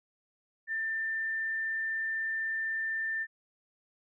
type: tone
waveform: sine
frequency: 1788 Hz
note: A6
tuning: 27 cents sharp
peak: -30 dBFS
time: 0.67-3.27 s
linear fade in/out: 50 ms
effects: none